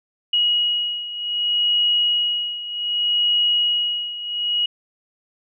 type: beating tone pair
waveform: sine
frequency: 2900 / 2900.65 Hz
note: F#7 / F#7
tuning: -35 / -35 cents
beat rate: 0.65 Hz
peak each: -19 / -23 dBFS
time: 0.33-4.66 s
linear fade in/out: 5 ms
effects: none